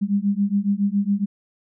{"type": "beating tone pair", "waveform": "sine", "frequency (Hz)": [197.7, 204.9], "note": ["G3", "G#3"], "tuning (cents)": [15, -23], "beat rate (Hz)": 7.2, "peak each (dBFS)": -21, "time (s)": [0.01, 1.26], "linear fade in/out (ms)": 20, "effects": []}